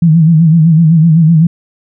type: tone with vibrato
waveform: sine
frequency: 162.1 Hz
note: E3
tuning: 29 cents flat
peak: -3 dBFS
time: 0.02-1.47 s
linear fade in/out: 5 ms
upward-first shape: sine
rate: 7.9 Hz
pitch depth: 90 cents each way
effects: none